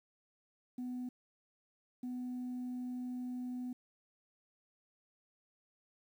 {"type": "tone bursts at uneven times", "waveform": "sine", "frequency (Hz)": 249.3, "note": "B3", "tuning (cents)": 16, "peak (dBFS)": -36, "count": 2, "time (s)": [[0.78, 1.09], [2.03, 3.73]], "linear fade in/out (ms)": 5, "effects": ["tanh soft clip ceiling -36 dBFS", "11-bit"]}